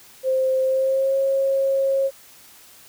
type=tone with pitch glide; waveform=sine; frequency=523.3 to 542.1 Hz; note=C5 to C#5; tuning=0 to -39 cents; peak=-17 dBFS; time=0.23-2.11 s; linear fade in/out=50 ms; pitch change=+61 cents; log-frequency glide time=0.63-1.17 s; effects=white hiss -48 dBFS RMS until 2.88 s